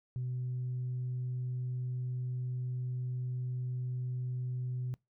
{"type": "tone", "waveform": "sine", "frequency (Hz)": 125.7, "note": "B2", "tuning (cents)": 31, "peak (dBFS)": -32, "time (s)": [0.16, 4.94], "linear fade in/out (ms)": 0, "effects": ["noise-tail reverb RT60 0.2 s tail -25 dB re dry", "tanh soft clip ceiling -30 dBFS"]}